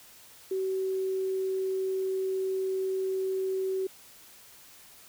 sine tone, 379.9 Hz, F#4, 46 cents sharp, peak -27 dBFS, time 0.51-3.87 s, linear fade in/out 5 ms, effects white hiss -53 dBFS RMS until 5.08 s

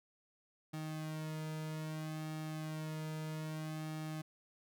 sawtooth tone with flanger, 156.1 Hz, D#3, 6 cents sharp, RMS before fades -42 dBFS, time 0.73-4.22 s, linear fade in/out 10 ms, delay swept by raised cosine 2 to 2.7 ms, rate 0.62 Hz, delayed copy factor -0.85, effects none

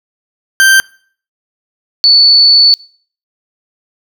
40% pulse / sine tone pair in turn, 1567 / 4464 Hz, G6 / C#8, -1 / +11 cents, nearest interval octave + tritone, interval 1812 cents, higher second, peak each -3 dBFS, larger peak neither, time 0.6-0.8 / 2.04-2.74 s, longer second, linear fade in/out 0 ms, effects noise-tail reverb RT60 0.5 s tail -24 dB re dry

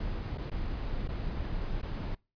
brown noise with dropouts, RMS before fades -34 dBFS, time 0-2.15 s, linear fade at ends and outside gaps 5 ms, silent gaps 0.376-0.38 / 0.5-0.515 / 1.077-1.087 / 1.816-1.828 s, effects noise-tail reverb RT60 0.3 s tail -25 dB re dry + resampled to 11025 Hz

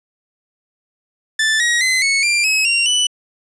sawtooth tone with pitch steps, 1760 / 1897.2 / 2045 / 2205 / 2377 / 2562 / 2762 / 2977 Hz, A6 / A#6 / C7 / C#7 / D7 / E7 / F7 / F#7, 0 / +30 / -40 / -10 / +20 / -50 / -20 / +10 cents, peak -10 dBFS, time 1.39-3.07 s, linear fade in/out 5 ms, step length 210 ms, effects resampled to 22050 Hz + 8-bit

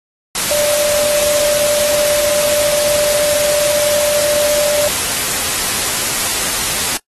sine tone in noise, 591 Hz, D5, 11 cents sharp, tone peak -14 dBFS, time 0.51-4.88 s, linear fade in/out 2 ms, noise white, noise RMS -17 dBFS, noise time 0.35-6.97 s, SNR 0 dB, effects noise-tail reverb RT60 0.1 s tail -22 dB re dry + AAC 32 kbps

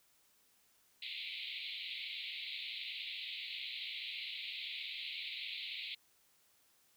white band-pass noise, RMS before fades -44 dBFS, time 1.02-5.95 s, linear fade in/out 5 ms, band 2100 to 4200 Hz, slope 96 dB/octave, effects white hiss -71 dBFS RMS until 6.96 s

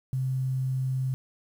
sine tone with quantisation, 130.81 Hz, C3, in tune, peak -25 dBFS, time 0.13-1.14 s, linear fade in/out 0 ms, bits 9, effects none

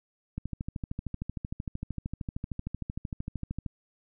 click train, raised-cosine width 5 ms, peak -21 dBFS, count 44, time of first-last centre 0.38-3.662 s, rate 13.1 Hz, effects none

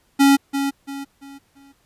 square tone with echo, 277.2 Hz, C#4, in tune, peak -11 dBFS, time 0.19-0.37 s, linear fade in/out 20 ms, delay 340 ms, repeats 4, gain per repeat -9 dB, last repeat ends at 1.73 s, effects pink hiss -62 dBFS RMS until 1.85 s + resampled to 32000 Hz

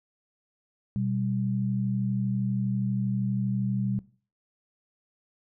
sine tone pair together, 123.47 / 196 Hz, B2 / G3, 0 / 0 cents, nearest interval minor sixth, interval 800 cents, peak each -28 dBFS, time 0.96-3.99 s, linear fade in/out 0 ms, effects noise-tail reverb RT60 0.4 s tail -19 dB re dry

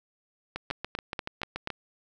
two click trains, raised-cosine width 0.3 ms, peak -17 / -15 dBFS, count 9 / 5, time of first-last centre 0.56-1.703 / 0.71-1.674 s, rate 7 / 4.15 Hz, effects none

